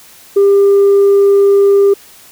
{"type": "tone", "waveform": "sine", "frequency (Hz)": 398.9, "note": "G4", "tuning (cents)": 30, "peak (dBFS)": -3, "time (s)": [0.36, 1.94], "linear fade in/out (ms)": 10, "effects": ["tanh soft clip ceiling -3 dBFS", "white hiss -40 dBFS RMS until 2.31 s"]}